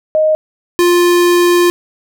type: tone pair in turn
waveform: sine / square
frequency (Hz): 622.3 / 350.5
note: D#5 / F4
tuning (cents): 0 / +6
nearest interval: minor seventh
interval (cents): 994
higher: first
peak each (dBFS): -8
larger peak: neither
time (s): 0.15-0.35 / 0.79-1.7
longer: second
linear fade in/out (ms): 0
effects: none